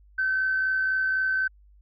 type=tone with amplitude modulation; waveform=sine; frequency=1534 Hz; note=G6; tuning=38 cents flat; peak=-20 dBFS; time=0.18-1.48 s; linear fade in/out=10 ms; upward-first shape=sine; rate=63.9 Hz; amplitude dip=30%; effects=tanh soft clip ceiling -16 dBFS + added 50 Hz sine -52 dBFS peak until 1.81 s